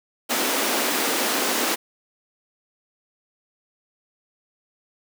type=high-pass noise; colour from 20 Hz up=pink; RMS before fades=-23 dBFS; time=0.29-1.76 s; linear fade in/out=20 ms; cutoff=230 Hz; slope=48 dB/octave; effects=none